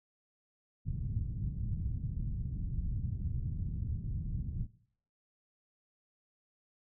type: low-pass noise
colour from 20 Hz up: white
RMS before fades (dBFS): -36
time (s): 0.85-4.67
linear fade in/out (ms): 20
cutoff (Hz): 140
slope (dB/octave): 24
effects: noise-tail reverb RT60 0.6 s tail -18 dB re dry